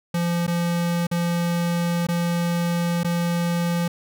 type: tone with dropouts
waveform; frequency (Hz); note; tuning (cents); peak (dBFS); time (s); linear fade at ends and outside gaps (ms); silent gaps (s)
square; 171.9; F3; -27; -21; 0.14-3.88; 5; 0.467-0.477 / 1.069-1.113 / 2.069-2.086 / 3.034-3.045
effects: none